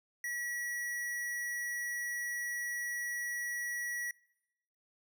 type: tone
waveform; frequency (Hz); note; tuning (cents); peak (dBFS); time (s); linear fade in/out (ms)
square; 1930; B6; -40; -36; 0.24-4.11; 2
effects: noise-tail reverb RT60 0.9 s tail -24 dB re dry

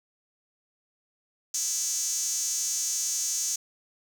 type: tone with high-pass filter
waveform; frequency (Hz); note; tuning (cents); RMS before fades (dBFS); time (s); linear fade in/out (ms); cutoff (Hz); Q
sawtooth; 331.2; E4; +8; -29; 1.54-3.56; 5; 6400; 6
effects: none

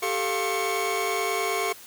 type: tone cluster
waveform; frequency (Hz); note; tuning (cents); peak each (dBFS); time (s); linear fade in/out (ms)
45% pulse; 390.5 / 439.9 / 700 / 1071 / 2232; G4 / A4 / F5 / C6 / C#7; -7 / 0 / +4 / +40 / +11; -31; 0.02-1.73; 10
effects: white hiss -46 dBFS RMS until 1.86 s

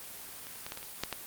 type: clicks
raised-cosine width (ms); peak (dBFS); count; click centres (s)
0.2; -29 / -30 / -21 / -20 / -23 / -26 / -12 / -16; 8; 0.469 / 0.558 / 0.665 / 0.721 / 0.774 / 0.829 / 1.036 / 1.127
effects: white hiss -45 dBFS RMS until 1.26 s + Opus 24 kbps

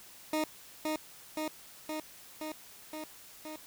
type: tone with echo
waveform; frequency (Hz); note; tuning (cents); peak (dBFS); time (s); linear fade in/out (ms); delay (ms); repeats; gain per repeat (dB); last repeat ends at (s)
20% pulse; 309.7; D#4; -8; -24; 0.33-0.44; 2; 520; 6; -2; 3.56
effects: white hiss -53 dBFS RMS until 3.66 s

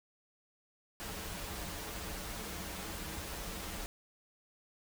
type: noise with comb filter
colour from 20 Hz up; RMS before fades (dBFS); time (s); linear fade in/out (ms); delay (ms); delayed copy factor
pink; -42; 1-3.86; 0; 7.9; -0.65
effects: none

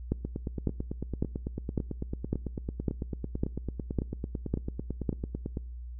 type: two click trains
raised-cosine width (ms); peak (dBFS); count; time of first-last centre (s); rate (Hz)
3; -20 / -14; 49 / 10; 0.25-5.572 / 0.12-5.092; 9.02 / 1.81
effects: noise-tail reverb RT60 0.7 s tail -25 dB re dry + added 60 Hz sine -38 dBFS peak until 5.99 s

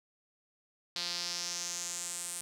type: tone with band-pass filter sweep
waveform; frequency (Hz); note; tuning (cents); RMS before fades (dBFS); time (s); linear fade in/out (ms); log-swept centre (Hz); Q
sawtooth; 174.61; F3; 0; -38; 0.96-2.41; 0; 4400 to 9000; 3.6
effects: none

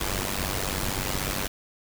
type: noise with amplitude modulation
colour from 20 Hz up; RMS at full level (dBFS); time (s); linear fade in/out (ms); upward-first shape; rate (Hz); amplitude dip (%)
pink; -25; 0-1.48; 10; sine; 96.3; 85
effects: none

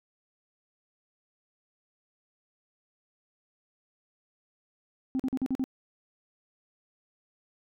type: tone bursts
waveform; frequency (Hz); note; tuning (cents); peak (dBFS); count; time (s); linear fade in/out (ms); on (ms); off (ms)
sine; 261.4; C4; -1; -24; 6; 5.15-5.64; 0; 45; 44
effects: tanh soft clip ceiling -23 dBFS

